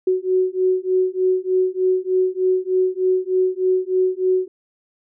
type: beating tone pair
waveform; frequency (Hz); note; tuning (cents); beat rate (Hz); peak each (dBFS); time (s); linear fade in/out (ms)
sine; 369.7 / 373; F#4 / F#4; -1 / +14; 3.3; -19; 0.07-4.48; 5
effects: none